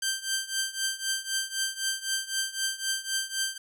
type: tone with tremolo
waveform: 10% pulse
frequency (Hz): 1568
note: G6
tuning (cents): 0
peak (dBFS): -16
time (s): 0.02-3.58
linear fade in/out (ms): 5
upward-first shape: triangle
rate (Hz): 3.9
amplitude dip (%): 90
effects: none